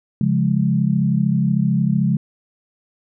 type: chord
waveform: sine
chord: Db major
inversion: none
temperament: equal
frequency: 138.59 / 174.61 / 207.7 Hz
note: Db3 / F3 / Ab3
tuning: 0 / 0 / 0 cents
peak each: -19 dBFS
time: 0.21-2.17 s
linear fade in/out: 2 ms
effects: none